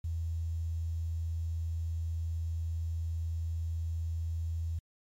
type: tone with quantisation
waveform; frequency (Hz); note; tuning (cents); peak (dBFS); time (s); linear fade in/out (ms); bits
sine; 82.41; E2; 0; -31; 0.04-4.79; 5; 10
effects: MP3 64 kbps